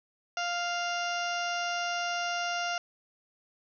harmonic tone, 698.5 Hz, F5, in tune, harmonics 1 / 2 / 3 / 4 / 5 / 6 / 7 / 8 / 9, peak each -33 / -34 / -42 / -37 / -47 / -48 / -45 / -41 / -48 dBFS, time 0.37-2.78 s, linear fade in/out 2 ms, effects none

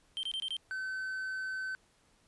triangle tone bursts, 3136 Hz, G7, in tune, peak -32 dBFS, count 5, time 0.17-0.567 s, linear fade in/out 0 ms, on 61 ms, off 23 ms
triangle tone, 1528 Hz, G6, 45 cents flat, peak -33 dBFS, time 0.71-1.75 s, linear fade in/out 0 ms
effects pink hiss -68 dBFS RMS until 2.27 s + resampled to 24000 Hz

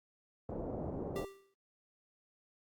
white low-pass noise, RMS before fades -40 dBFS, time 0.49-1.25 s, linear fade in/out 2 ms, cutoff 620 Hz, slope 24 dB/octave
square tone with exponential decay, 392 Hz, G4, in tune, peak -36 dBFS, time 1.16-1.54 s, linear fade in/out 0 ms, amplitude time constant 82 ms
effects Opus 32 kbps

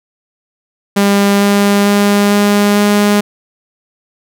sawtooth tone with pitch steps, 200.7 / 202 / 203.3 / 204.6 / 205.9 Hz, G3 / G#3 / G#3 / G#3 / G#3, +41 / -48 / -37 / -26 / -15 cents, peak -4 dBFS, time 0.96-3.21 s, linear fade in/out 10 ms, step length 450 ms, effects none

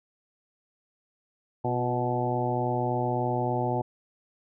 harmonic tone with a mistuned harmonic, 123.47 Hz, B2, in tune, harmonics 1 / 2 / 3 / 4 / 5 / 6 / 7, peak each -30 / -34 / -32 / -35 / -34 / -32 / -32 dBFS, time 1.64-3.82 s, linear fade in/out 10 ms, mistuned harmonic 3, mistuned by -41 cents, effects none

